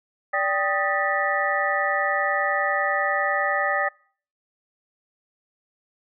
sine tone cluster, 582 / 785 / 1246 / 1775 / 1945 Hz, D5 / G5 / D#6 / A6 / B6, -16 / +2 / +2 / +15 / -27 cents, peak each -27 dBFS, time 0.33-3.89 s, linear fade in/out 10 ms, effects noise-tail reverb RT60 0.5 s tail -26 dB re dry

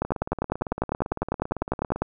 two click trains, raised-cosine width 1 ms, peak -17 / -9 dBFS, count 35 / 21, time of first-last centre 0.05-1.96 / 0.02-2.02 s, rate 17.8 / 10 Hz, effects none

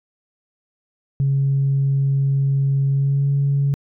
sine tone with pitch glide, 137.6 to 140.09 Hz, C#3 to C#3, -12 to +19 cents, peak -14 dBFS, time 1.2-3.74 s, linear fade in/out 0 ms, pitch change +31 cents, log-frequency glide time 2.9-3.29 s, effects tanh soft clip ceiling -11 dBFS

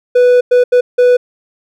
triangle tone bursts at uneven times, 493.9 Hz, B4, in tune, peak -3 dBFS, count 4, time 0.15-0.41 / 0.51-0.64 / 0.72-0.81 / 0.98-1.17 s, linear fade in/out 10 ms, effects none

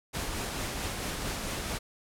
pink noise with tremolo, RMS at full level -33 dBFS, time 0.13-1.79 s, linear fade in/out 20 ms, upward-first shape triangle, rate 4.5 Hz, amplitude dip 30%, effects low-pass 12000 Hz 12 dB/octave

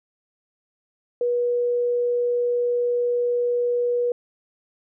sine tone, 484.2 Hz, B4, 34 cents flat, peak -19 dBFS, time 1.21-4.12 s, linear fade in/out 2 ms, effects none

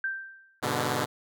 sine tone with exponential decay, 1568 Hz, G6, in tune, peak -25 dBFS, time 0.04-0.6 s, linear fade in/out 2 ms, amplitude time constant 120 ms
5% pulse chord, G# diminished, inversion none, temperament equal with one note detuned, 102.04 / 123.47 / 146.83 Hz, G#2 / B2 / D3, -30 / 0 / 0 cents, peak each -22 / -18 / -19 dBFS, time 0.62-1.06 s, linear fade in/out 20 ms
effects none

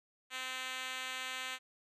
5% pulse tone with band-pass filter, 258.2 Hz, C4, 23 cents flat, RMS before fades -41 dBFS, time 0.3-1.59 s, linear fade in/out 50 ms, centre 3500 Hz, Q 0.61, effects resampled to 32000 Hz

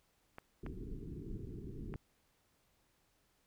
clicks, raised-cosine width 0.5 ms, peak -32 dBFS, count 3, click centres 0.384 / 0.664 / 1.94 s
pink low-pass noise, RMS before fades -45 dBFS, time 0.63-1.96 s, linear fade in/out 2 ms, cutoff 430 Hz, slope 96 dB/octave
effects pink hiss -75 dBFS RMS until 3.46 s

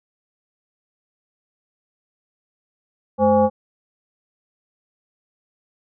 sine tone with frequency modulation, 520 Hz, C5, 11 cents flat, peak -12 dBFS, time 3.18-3.5 s, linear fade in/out 50 ms, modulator 306 Hz, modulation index 1.1, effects none

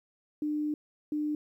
sine tone bursts at uneven times, 300 Hz, D4, 37 cents sharp, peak -28 dBFS, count 2, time 0.42-0.74 / 1.12-1.35 s, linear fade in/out 2 ms, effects 11-bit

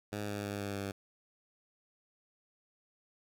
10% pulse tone with pitch steps, 103.83 / 102.64 / 101.46 / 100.29 / 99.14 Hz, G#2 / G#2 / G#2 / G2 / G2, 0 / -20 / -40 / +40 / +20 cents, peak -28 dBFS, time 0.12-0.92 s, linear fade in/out 10 ms, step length 160 ms, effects none

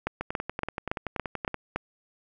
two click trains, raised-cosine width 0.5 ms, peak -12 / -16 dBFS, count 7 / 15, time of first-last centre 0.07-1.76 / 0.21-1.543 s, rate 3.55 / 10.5 Hz, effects none

